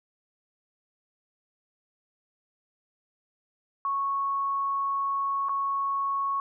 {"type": "tone with dropouts", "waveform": "sine", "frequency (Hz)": 1105, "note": "C#6", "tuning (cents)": -6, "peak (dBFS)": -25, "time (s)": [3.85, 6.4], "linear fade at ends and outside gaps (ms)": 1, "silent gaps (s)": [5.486, 5.493], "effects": []}